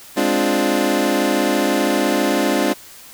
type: chord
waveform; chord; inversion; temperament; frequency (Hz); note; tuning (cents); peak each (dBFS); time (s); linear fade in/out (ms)
25% pulse; D half-diminished seventh; second; equal; 207.7 / 261.6 / 293.7 / 349.2; Ab3 / C4 / D4 / F4; 0 / 0 / 0 / 0; -19 / -18 / -16 / -18; 0.16-2.74; 20
effects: white hiss -41 dBFS RMS until 3.13 s